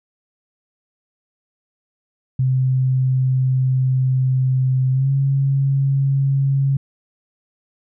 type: tone with pitch glide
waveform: sine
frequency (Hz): 130 to 137.02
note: C3 to C#3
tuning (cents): -11 to -20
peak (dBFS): -14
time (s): 2.39-6.77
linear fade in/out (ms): 5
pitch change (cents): +91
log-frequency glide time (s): 4.92-5.1
effects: none